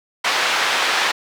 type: band-pass noise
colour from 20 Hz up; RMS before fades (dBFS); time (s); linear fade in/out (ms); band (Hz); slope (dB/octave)
pink; -19; 0.24-1.12; 10; 930 to 4000; 12
effects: none